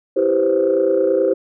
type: chord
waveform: sine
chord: C major seventh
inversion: first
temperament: equal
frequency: 329.6 / 392 / 493.9 / 523.3 Hz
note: E4 / G4 / B4 / C5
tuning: 0 / 0 / 0 / 0 cents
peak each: -21 / -17 / -22 / -16 dBFS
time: 0.16-1.34 s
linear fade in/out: 10 ms
effects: tanh soft clip ceiling -6 dBFS